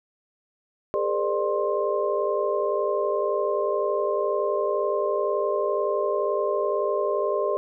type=tone cluster; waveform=sine; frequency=406.5 / 458.2 / 516 / 598 / 1057 Hz; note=G#4 / A#4 / C5 / D5 / C6; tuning=-37 / -30 / -24 / +31 / +17 cents; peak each=-26 / -31 / -31 / -26 / -30 dBFS; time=0.94-7.57 s; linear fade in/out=0 ms; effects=none